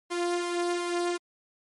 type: tone with flanger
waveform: sawtooth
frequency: 349.2 Hz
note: F4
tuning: in tune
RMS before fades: -29 dBFS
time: 0.1-1.18 s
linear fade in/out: 20 ms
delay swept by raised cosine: 1.9 to 3.1 ms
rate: 2.7 Hz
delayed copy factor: +0.55
effects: MP3 48 kbps